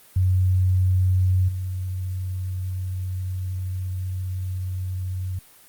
sine tone with level steps, 92.5 Hz, F#2, in tune, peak -16 / -25 dBFS, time 0.16-5.39 s, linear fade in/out 5 ms, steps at 1.48 s, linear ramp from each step 10 ms, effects white hiss -51 dBFS RMS until 5.68 s + Opus 32 kbps

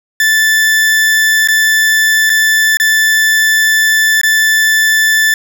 40% pulse tone with dropouts, 1756 Hz, A6, 4 cents flat, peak -7 dBFS, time 0.2-5.34 s, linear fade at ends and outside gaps 2 ms, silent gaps 1.475-1.485 / 2.296-2.3 / 2.771-2.799 / 4.214-4.233 s, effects none

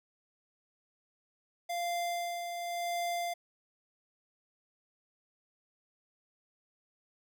square tone with tremolo, 694 Hz, F5, 11 cents flat, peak -32 dBFS, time 1.69-3.34 s, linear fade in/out 10 ms, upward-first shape sine, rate 0.92 Hz, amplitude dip 45%, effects none

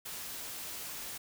white noise, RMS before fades -42 dBFS, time 0.05-1.18 s, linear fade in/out 10 ms, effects none

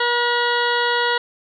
harmonic tone, 480 Hz, B4, 49 cents flat, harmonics 1 / 2 / 3 / 4 / 6 / 7 / 8 / 9, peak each -23 / -22 / -23 / -24 / -29 / -29 / -31 / -32 dBFS, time 0-1.18 s, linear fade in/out 5 ms, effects none

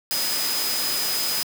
sine tone in noise, 5010 Hz, D#8, 11 cents sharp, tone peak -26 dBFS, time 0.11-1.43 s, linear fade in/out 0 ms, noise white, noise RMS -26 dBFS, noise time 0.11-1.43 s, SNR -3 dB, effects high-pass 150 Hz 12 dB/octave

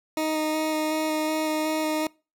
20% pulse tone with vibrato, 311.1 Hz, D#4, in tune, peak -19 dBFS, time 0.17-2.07 s, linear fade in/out 2 ms, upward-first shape square, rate 2.7 Hz, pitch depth 9 cents each way, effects noise-tail reverb RT60 0.3 s tail -24 dB re dry

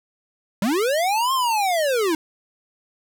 square linear two-way sweep, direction up then down, 181.2 to 1080 to 303.1 Hz, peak -19 dBFS, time 0.62-2.15 s, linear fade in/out 2 ms, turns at 1.33 s, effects none

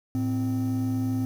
triangle tone pair together, 109.1 / 259.5 Hz, A2 / C4, -14 / -14 cents, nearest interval octave + minor third, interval 1500 cents, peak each -25 / -23 dBFS, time 0.15-1.25 s, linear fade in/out 0 ms, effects tanh soft clip ceiling -17 dBFS + 8-bit

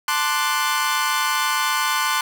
sawtooth chord, D dominant seventh, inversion second, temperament equal, 880 / 1046.5 / 1174.7 / 1480 Hz, A5 / C6 / D6 / F#6, 0 / 0 / 0 / 0 cents, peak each -23 / -19 / -22 / -21 dBFS, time 0.08-2.21 s, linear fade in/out 2 ms, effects none

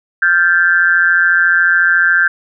sine tone with amplitude modulation, 1568 Hz, G6, in tune, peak -4 dBFS, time 0.22-2.28 s, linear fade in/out 5 ms, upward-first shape sine, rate 174 Hz, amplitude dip 95%, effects none

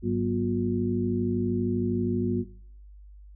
sine tone cluster, 101.1 / 187.9 / 240.6 / 358.2 Hz, G#2 / F#3 / B3 / F4, -46 / +27 / -45 / +44 cents, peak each -30 / -30 / -28 / -29 dBFS, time 0.02-2.45 s, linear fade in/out 50 ms, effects noise-tail reverb RT60 0.6 s tail -19 dB re dry + added 50 Hz sine -45 dBFS peak until 3.35 s

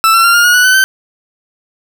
40% pulse tone with pitch steps, 1323 / 1352.4 / 1382.4 / 1413.1 / 1444.4 / 1476.5 / 1509.2 / 1542.7 Hz, E6 / E6 / F6 / F6 / F#6 / F#6 / F#6 / G6, +6 / +44 / -18 / +20 / -42 / -4 / +34 / -28 cents, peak -5 dBFS, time 0.04-0.84 s, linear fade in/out 0 ms, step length 100 ms, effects none

